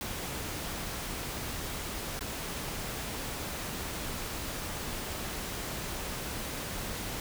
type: noise with dropouts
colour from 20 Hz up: pink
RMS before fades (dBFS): -37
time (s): 0.01-7.2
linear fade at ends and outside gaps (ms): 1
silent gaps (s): 2.193-2.208
effects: none